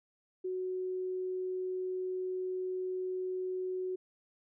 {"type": "tone", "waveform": "sine", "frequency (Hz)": 370, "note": "F#4", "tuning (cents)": 0, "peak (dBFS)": -33, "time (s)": [0.44, 3.96], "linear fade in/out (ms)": 10, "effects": []}